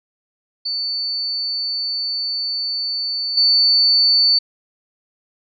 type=tone with level steps; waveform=sine; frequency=4500 Hz; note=C#8; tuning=25 cents sharp; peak=-20 / -11 dBFS; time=0.65-4.39 s; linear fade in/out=10 ms; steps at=3.37 s; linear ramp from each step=5 ms; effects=none